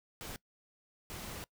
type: noise bursts at uneven times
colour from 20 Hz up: pink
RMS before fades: -44 dBFS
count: 2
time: 0.21-0.36 / 1.1-1.44 s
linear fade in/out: 0 ms
effects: noise-tail reverb RT60 0.1 s tail -22 dB re dry